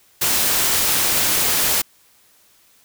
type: noise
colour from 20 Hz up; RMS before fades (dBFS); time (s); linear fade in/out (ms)
white; -18; 0.21-1.82; 10
effects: white hiss -55 dBFS RMS until 2.84 s